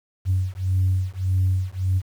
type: beating tone pair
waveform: sine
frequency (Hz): 92.5 / 94.2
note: F#2 / F#2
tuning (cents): 0 / +32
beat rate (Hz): 1.7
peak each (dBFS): -21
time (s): 0.25-2.02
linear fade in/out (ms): 50
effects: tanh soft clip ceiling -13 dBFS + 8-bit